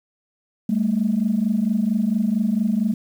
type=tone pair together; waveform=sine; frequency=199.6 / 224 Hz; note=G3 / A3; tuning=+32 / +31 cents; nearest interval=major second; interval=199 cents; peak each=-20 / -19 dBFS; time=0.69-2.94 s; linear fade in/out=5 ms; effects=tanh soft clip ceiling -11 dBFS + 8-bit